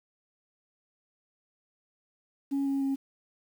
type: tone with pitch steps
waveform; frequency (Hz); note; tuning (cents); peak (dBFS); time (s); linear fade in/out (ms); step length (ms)
sine; 277.2 / 274.6 / 272.1; C#4 / C#4 / C#4; 0 / -16 / -32; -24; 2.51-2.96; 20; 150
effects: tanh soft clip ceiling -24 dBFS + 9-bit